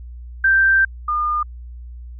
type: tone pair in turn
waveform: sine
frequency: 1568 / 1212.4 Hz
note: G6 / D#6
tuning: 0 / -45 cents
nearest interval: major third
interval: 445 cents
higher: first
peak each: -11 / -17 dBFS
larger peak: first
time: 0.44-0.85 / 1.08-1.43 s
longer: first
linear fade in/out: 5 ms
effects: added 60 Hz sine -32 dBFS peak until 2.19 s